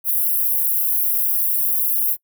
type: high-pass noise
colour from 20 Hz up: white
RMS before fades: -19 dBFS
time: 0.04-2.17 s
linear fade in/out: 50 ms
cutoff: 11000 Hz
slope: 48 dB/octave
effects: noise-tail reverb RT60 0.1 s tail -24 dB re dry